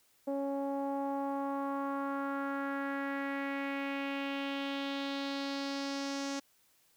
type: tone with low-pass filter sweep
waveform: sawtooth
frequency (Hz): 277.2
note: C#4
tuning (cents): 0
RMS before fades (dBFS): -36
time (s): 0.27-6.4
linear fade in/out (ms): 10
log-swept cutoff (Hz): 630 to 6200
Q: 2.9
effects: white hiss -69 dBFS RMS until 6.96 s